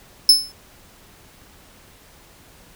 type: tone with exponential decay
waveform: 40% pulse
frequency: 5250 Hz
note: E8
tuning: 8 cents flat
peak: -4 dBFS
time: 0.29-0.52 s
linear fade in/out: 2 ms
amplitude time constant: 50 ms
effects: pink hiss -49 dBFS RMS until 2.75 s